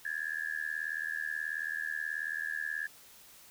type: tone with amplitude modulation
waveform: sine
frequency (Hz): 1696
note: G#6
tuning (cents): +36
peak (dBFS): -29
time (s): 0.05-2.87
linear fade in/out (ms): 5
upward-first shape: sine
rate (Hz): 78.5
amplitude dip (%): 100
effects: white hiss -56 dBFS RMS until 3.5 s